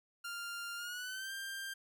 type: tone with pitch glide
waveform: sawtooth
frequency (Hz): 1396.9 to 1586.2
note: F6 to G6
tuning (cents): 0 to +20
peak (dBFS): -37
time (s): 0.24-1.74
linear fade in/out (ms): 10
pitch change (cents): +220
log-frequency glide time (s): 0.76-1.32
effects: none